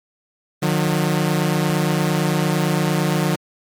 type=tone pair together; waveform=sawtooth; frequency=152 / 180.76 Hz; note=D#3 / F#3; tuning=-40 / -40 cents; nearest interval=minor third; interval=300 cents; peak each=-15 / -16 dBFS; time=0.62-3.36 s; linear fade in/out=10 ms; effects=MP3 96 kbps